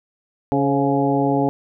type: harmonic tone with a mistuned harmonic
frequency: 139.9 Hz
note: C#3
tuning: 16 cents sharp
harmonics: 1 / 2 / 3 / 4 / 5 / 6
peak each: -24 / -19 / -23 / -25 / -25 / -24 dBFS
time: 0.52-1.49 s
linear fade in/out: 0 ms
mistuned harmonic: 4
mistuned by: -56 cents
effects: none

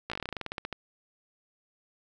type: slowing click train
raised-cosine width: 0.3 ms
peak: -18 dBFS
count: 17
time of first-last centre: 0.1-0.727 s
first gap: 16 ms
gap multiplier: 1.11
effects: none

